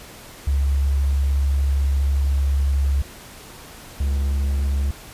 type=tone pair in turn; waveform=sine / triangle; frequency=69.3 / 69.3 Hz; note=C#2 / C#2; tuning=0 / 0 cents; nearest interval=unison; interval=0 cents; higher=neither; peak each=-16 dBFS; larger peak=neither; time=0.47-3.02 / 4-4.91 s; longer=first; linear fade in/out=5 ms; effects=pink hiss -41 dBFS RMS until 5.13 s + resampled to 32000 Hz